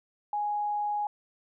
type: tone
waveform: sine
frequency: 830.6 Hz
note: G#5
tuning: in tune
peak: -27 dBFS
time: 0.33-1.07 s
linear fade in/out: 2 ms
effects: none